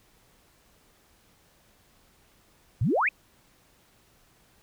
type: exponential sweep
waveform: sine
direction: up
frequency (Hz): 92.5 to 2663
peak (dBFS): -21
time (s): 2.81-3.09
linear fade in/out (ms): 5
effects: pink hiss -62 dBFS RMS until 4.62 s